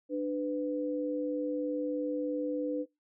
sine tone pair together, 296.9 / 500 Hz, D4 / B4, +19 / +21 cents, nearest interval major sixth, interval 902 cents, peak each -32 / -33 dBFS, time 0.09-2.86 s, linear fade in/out 50 ms, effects noise-tail reverb RT60 0.2 s tail -22 dB re dry

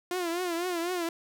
sawtooth tone with vibrato, 349.2 Hz, F4, in tune, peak -25 dBFS, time 0.11-1.09 s, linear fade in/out 2 ms, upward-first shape triangle, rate 4 Hz, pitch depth 110 cents each way, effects none

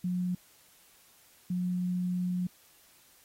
sine tone pair in turn, 180 / 180 Hz, F#3 / F#3, -47 / -47 cents, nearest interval unison, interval 0 cents, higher neither, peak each -28 dBFS, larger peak neither, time 0.04-0.35 / 1.5-2.47 s, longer second, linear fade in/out 5 ms, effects white hiss -61 dBFS RMS until 3.24 s + AAC 48 kbps

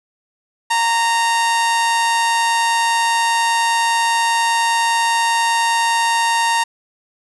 sawtooth tone with amplitude modulation, 925 Hz, A#5, 14 cents flat, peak -9 dBFS, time 0.7-6.64 s, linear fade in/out 10 ms, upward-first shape sine, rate 191 Hz, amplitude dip 30%, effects resampled to 24000 Hz + 7-bit

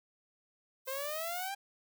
violet noise, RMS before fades -43 dBFS, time 0.85-1.51 s, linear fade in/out 50 ms
sawtooth exponential sweep, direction up, 518 to 805 Hz, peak -33 dBFS, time 0.87-1.55 s, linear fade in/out 10 ms
effects none

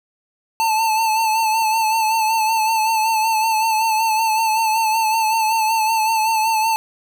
square tone with vibrato, 884 Hz, A5, 8 cents sharp, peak -16 dBFS, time 0.6-6.76 s, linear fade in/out 0 ms, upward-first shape sine, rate 5.3 Hz, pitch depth 43 cents each way, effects none

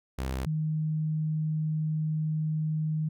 sawtooth / sine tone pair in turn, 65.41 / 155.57 Hz, C2 / D#3, 0 / 0 cents, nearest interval octave + minor third, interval 1500 cents, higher second, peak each -26 dBFS, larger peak neither, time 0.18-0.46 / 0.46-3.09 s, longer second, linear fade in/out 10 ms, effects none

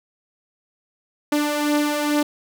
sawtooth beating tone pair, 293.7 / 296 Hz, D4 / D4, 0 / +14 cents, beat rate 2.3 Hz, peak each -21 / -16 dBFS, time 1.32-2.23 s, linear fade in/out 5 ms, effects none

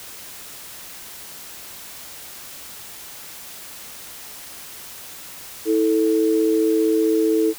sine tone pair together, 324.5 / 440 Hz, E4 / A4, -27 / 0 cents, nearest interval perfect fourth, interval 527 cents, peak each -18 dBFS, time 5.65-7.54 s, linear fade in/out 50 ms, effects white hiss -38 dBFS RMS until 7.58 s

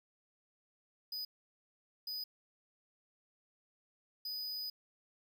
square tone bursts at uneven times, 4978 Hz, D#8, in tune, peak -39 dBFS, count 3, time 1.12-1.25 / 2.07-2.24 / 4.25-4.7 s, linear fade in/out 5 ms, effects 11-bit

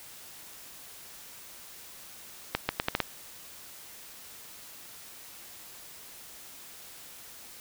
accelerating click train, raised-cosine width 0.3 ms, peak -9 dBFS, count 6, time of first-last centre 2.55-3.003 s, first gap 140 ms, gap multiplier 0.78, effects white hiss -48 dBFS RMS until 7.6 s

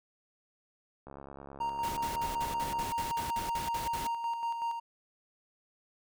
click train, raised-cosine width 1 ms, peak -32 dBFS, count 127, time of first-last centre 1.07-2.886 s, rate 69.4 Hz
triangle tone with tremolo, 930 Hz, A#5, 4 cents flat, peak -28 dBFS, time 1.6-4.8 s, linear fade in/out 10 ms, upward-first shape square, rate 5.3 Hz, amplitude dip 45%
pink noise bursts, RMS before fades -40 dBFS, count 12, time 1.83-4.071 s, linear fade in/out 5 ms, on 140 ms, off 51 ms
effects none

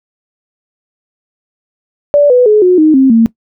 sine tone with pitch steps, 580 / 496.2 / 424.6 / 363.3 / 310.8 / 265.9 / 227.5 Hz, D5 / B4 / G#4 / F#4 / D#4 / C4 / A#3, -22 / +8 / +38 / -32 / -2 / +28 / -42 cents, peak -3 dBFS, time 2.14-3.26 s, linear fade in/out 0 ms, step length 160 ms, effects noise-tail reverb RT60 0.1 s tail -20 dB re dry

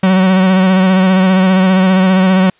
45% pulse tone with vibrato, 187.5 Hz, F#3, 23 cents sharp, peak -7 dBFS, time 0.03-2.5 s, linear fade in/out 5 ms, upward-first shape sine, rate 15 Hz, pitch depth 32 cents each way, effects white hiss -52 dBFS RMS until 2.59 s + resampled to 8000 Hz

